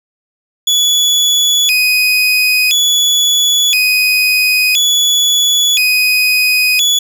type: tone with vibrato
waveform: 30% pulse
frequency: 2922 Hz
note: F#7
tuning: 22 cents flat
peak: -6 dBFS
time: 0.67-6.99 s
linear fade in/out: 5 ms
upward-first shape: square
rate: 0.49 Hz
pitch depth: 270 cents each way
effects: none